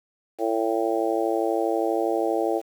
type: harmonic tone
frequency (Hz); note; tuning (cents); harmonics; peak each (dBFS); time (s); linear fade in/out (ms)
112.4; A2; +37; 3 / 4 / 5 / 6 / 7; -26 / -27 / -28 / -29 / -29; 0.38-2.62; 50
effects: 8-bit